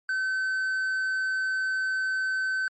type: tone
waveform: triangle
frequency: 1531 Hz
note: G6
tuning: 41 cents flat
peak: -23 dBFS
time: 0.09-2.68 s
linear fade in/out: 2 ms
effects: MP3 32 kbps